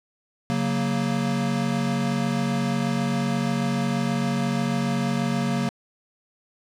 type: chord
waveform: square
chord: F# major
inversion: second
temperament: equal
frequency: 138.59 / 185 / 233.1 Hz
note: C#3 / F#3 / A#3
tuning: 0 / 0 / 0 cents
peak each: -28 / -28 / -26 dBFS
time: 0.5-5.69 s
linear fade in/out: 0 ms
effects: low-pass 8000 Hz 12 dB/octave + 9-bit